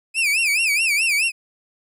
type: tone with vibrato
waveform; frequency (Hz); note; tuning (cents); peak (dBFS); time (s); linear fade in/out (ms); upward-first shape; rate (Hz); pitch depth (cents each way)
40% pulse; 2489; D#7; 0; -16; 0.14-1.32; 50; sine; 4.7; 180
effects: resampled to 32000 Hz